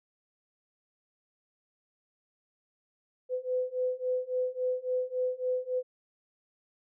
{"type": "beating tone pair", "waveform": "sine", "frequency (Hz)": [504, 507.6], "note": ["B4", "B4"], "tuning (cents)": [35, 47], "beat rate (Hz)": 3.6, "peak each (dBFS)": [-32, -31], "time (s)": [3.29, 5.83], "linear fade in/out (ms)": 50, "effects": []}